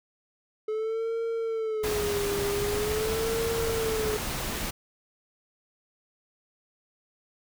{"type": "tone with vibrato", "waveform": "triangle", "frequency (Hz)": 429.5, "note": "A4", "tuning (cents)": -42, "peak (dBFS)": -25, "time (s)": [0.68, 4.17], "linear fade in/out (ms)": 5, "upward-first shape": "sine", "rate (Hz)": 0.44, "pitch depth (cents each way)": 110}
{"type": "noise", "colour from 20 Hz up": "pink", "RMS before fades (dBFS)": -32, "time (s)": [1.83, 4.71], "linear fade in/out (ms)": 10}
{"effects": []}